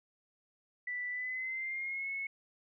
sine tone with pitch glide, 1975.5 to 2192 Hz, B6 to C#7, 0 to -20 cents, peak -35 dBFS, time 0.87-2.27 s, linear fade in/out 5 ms, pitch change +180 cents, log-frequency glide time 1.1-2.09 s, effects none

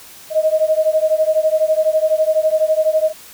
sine beating tone pair, 622.3 / 634.3 Hz, D#5 / D#5, 0 / +33 cents, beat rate 12 Hz, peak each -15 / -16 dBFS, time 0.3-3.13 s, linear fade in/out 50 ms, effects white hiss -40 dBFS RMS until 3.33 s

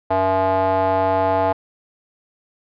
square tone with band-pass filter, 94.8 Hz, F#2, 43 cents sharp, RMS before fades -18 dBFS, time 0.1-1.53 s, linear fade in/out 10 ms, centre 760 Hz, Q 4.7, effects resampled to 11025 Hz

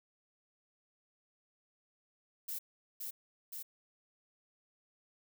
violet noise with echo, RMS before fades -40 dBFS, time 2.48-2.59 s, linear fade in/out 10 ms, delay 520 ms, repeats 2, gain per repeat -2 dB, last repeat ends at 3.63 s, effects none

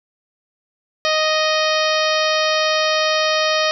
harmonic tone, 622.3 Hz, D#5, in tune, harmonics 1 / 2 / 3 / 4 / 5 / 6 / 7 / 8 / 9, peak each -19 / -22 / -24 / -25 / -26 / -27 / -27 / -28 / -29 dBFS, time 1.05-3.71 s, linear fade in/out 0 ms, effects none

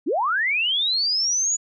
sine linear sweep, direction up, 230.5 to 6930 Hz, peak -19 dBFS, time 0.06-1.57 s, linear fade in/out 20 ms, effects none

